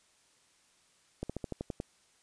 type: slowing click train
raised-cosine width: 2 ms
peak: -22 dBFS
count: 8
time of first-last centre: 1.23-1.801 s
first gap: 66 ms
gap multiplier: 1.07
effects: white hiss -67 dBFS RMS until 2.22 s + resampled to 22050 Hz